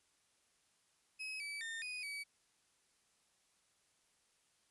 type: tone with pitch steps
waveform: 35% pulse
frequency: 2554 / 2298 / 1817 / 2485 / 2278 Hz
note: D#7 / D7 / A#6 / D#7 / C#7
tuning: +45 / -38 / -45 / -3 / +47 cents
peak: -40 dBFS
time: 1.19-2.24 s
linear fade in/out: 20 ms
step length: 210 ms
effects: white hiss -75 dBFS RMS until 4.7 s + resampled to 24000 Hz